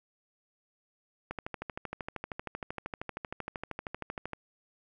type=click train; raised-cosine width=0.5 ms; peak=-21 dBFS; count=40; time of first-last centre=1.31-4.333 s; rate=12.9 Hz; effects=none